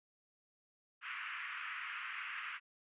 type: band-pass noise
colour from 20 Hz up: pink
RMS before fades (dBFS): -44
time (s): 1.01-2.6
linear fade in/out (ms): 50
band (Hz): 1200 to 2800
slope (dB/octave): 48
effects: resampled to 8000 Hz